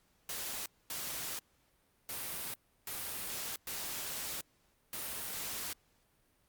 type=noise bursts at uneven times; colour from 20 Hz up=white; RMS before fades=-40 dBFS; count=6; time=0.29-0.66 / 0.9-1.39 / 2.09-2.54 / 2.87-3.56 / 3.67-4.41 / 4.93-5.73 s; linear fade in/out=2 ms; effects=pink hiss -72 dBFS RMS until 6.48 s + Opus 48 kbps